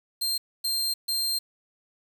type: tone bursts at uneven times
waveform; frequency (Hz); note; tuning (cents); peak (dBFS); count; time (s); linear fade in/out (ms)
sawtooth; 4177; C8; -4; -22; 3; 0.21-0.38 / 0.64-0.94 / 1.08-1.39; 10
effects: 8-bit